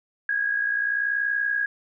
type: tone with amplitude modulation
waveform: sine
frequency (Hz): 1646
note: G#6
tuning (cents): -16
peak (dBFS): -19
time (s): 0.29-1.66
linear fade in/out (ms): 2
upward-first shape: sine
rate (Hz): 60.6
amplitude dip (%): 60
effects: none